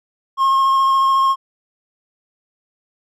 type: tone with vibrato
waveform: triangle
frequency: 1076 Hz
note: C6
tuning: 48 cents sharp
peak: -10 dBFS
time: 0.37-1.36 s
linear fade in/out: 50 ms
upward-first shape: square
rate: 14 Hz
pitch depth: 9 cents each way
effects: none